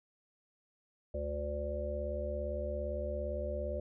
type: harmonic tone with a mistuned harmonic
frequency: 72.5 Hz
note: D2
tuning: 22 cents flat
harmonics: 1 / 3 / 5 / 7 / 8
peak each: -38 / -47 / -45 / -42 / -38 dBFS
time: 1.14-3.8 s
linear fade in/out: 5 ms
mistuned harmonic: 8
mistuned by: +15 cents
effects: none